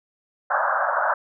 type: band-pass noise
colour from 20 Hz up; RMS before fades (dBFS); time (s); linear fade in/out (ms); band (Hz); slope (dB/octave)
white; -22; 0.5-1.14; 5; 560 to 1600; 96
effects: none